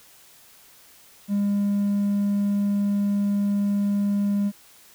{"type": "tone", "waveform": "triangle", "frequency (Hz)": 202.4, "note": "G#3", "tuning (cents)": -44, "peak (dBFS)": -17, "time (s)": [1.28, 4.52], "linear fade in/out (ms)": 50, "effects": ["tanh soft clip ceiling -14 dBFS", "white hiss -52 dBFS RMS until 4.94 s"]}